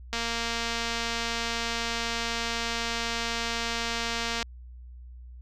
click train, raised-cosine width 0.2 ms, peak -13 dBFS, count 998, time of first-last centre 0.13-4.427 s, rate 232 Hz, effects added 61 Hz sine -42 dBFS peak until 5.41 s

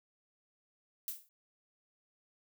violet noise with exponential decay, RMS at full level -35 dBFS, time 1.08-1.29 s, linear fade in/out 1 ms, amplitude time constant 45 ms, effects none

